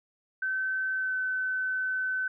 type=tone with pitch glide; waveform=sine; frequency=1534 to 1519 Hz; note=G6 to F#6; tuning=-38 to +45 cents; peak=-27 dBFS; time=0.42-2.28 s; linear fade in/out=5 ms; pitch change=-17 cents; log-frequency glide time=0.94-1.15 s; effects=none